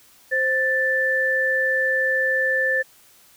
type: tone pair together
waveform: sine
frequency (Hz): 523.3 / 1763.1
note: C5 / A6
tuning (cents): 0 / +3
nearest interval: octave + major sixth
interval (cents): 2103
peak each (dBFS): -24 / -19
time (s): 0.31-2.83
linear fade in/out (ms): 20
effects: white hiss -53 dBFS RMS until 3.36 s